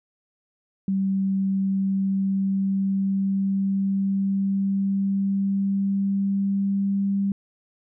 sine tone with pitch glide, 193.4 to 197.81 Hz, G3 to G3, -23 to +16 cents, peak -20 dBFS, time 0.88-7.32 s, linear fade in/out 2 ms, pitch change +39 cents, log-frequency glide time 1.42-7.2 s, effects none

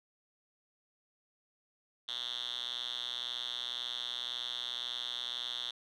5% pulse tone with band-pass filter, 121.9 Hz, B2, 22 cents flat, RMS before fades -39 dBFS, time 2.08-5.71 s, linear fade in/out 5 ms, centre 3500 Hz, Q 8.5, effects none

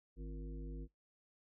harmonic tone with a mistuned harmonic, 51.9 Hz, G#1, in tune, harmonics 1 / 3 / 5 / 7 / 9, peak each -43 / -52 / -53 / -56 / -59 dBFS, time 0.16-0.88 s, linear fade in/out 50 ms, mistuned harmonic 7, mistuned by -92 cents, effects noise-tail reverb RT60 0.2 s tail -26 dB re dry

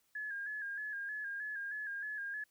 sine tone with vibrato, 1661.2 Hz, G#6, in tune, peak -38 dBFS, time 0.15-2.44 s, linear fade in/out 5 ms, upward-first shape square, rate 3.2 Hz, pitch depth 48 cents each way, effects white hiss -75 dBFS RMS until 2.5 s

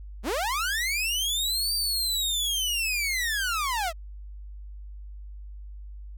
sawtooth linear two-way sweep, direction up then down, 173.5 to 4699 to 614 Hz, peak -22 dBFS, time 0.23-3.93 s, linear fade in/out 50 ms, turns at 1.74 s, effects added 50 Hz sine -38 dBFS peak until 6.17 s

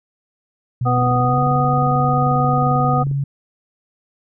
sine tone with pitch glide, 123.47 to 139.39 Hz, B2 to C#3, 0 to +10 cents, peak -17 dBFS, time 0.81-3.24 s, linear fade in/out 5 ms, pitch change +210 cents, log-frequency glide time 1.19-1.43 s
harmonic tone, 248.1 Hz, B3, 8 cents sharp, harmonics 1 / 2 / 3 / 5, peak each -23 / -24 / -19 / -20 dBFS, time 0.85-3.04 s, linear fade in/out 20 ms
click train, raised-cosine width 3 ms, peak -21 dBFS, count 49, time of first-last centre 0.98-3.113 s, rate 22.5 Hz
effects none

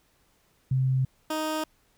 sine / 15% pulse tone pair in turn, 131 / 311.6 Hz, C3 / D#4, +2 / +3 cents, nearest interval octave + minor third, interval 1501 cents, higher second, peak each -21 dBFS, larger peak neither, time 0.71-1.05 / 1.3-1.64 s, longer neither, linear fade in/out 5 ms, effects pink hiss -66 dBFS RMS until 1.97 s

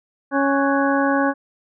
harmonic tone with a mistuned harmonic, 277.2 Hz, C#4, in tune, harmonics 1 / 2 / 3 / 4 / 5 / 6, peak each -19 / -22 / -24 / -25 / -26 / -27 dBFS, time 0.31-1.34 s, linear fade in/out 50 ms, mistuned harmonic 5, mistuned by +120 cents, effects none

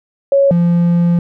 sine / triangle tone pair in turn, 554.4 / 172.37 Hz, C#5 / F3, 0 / -22 cents, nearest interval octave + minor sixth, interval 2022 cents, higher first, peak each -7 dBFS, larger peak neither, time 0.32-0.51 / 0.51-1.19 s, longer second, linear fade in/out 2 ms, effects none

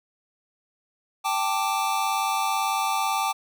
square chord, G suspended second, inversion none, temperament just, 784 / 882 / 1176 Hz, G5 / A5 / D6, 0 / +4 / +2 cents, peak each -28 dBFS, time 1.24-3.33 s, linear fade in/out 20 ms, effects none

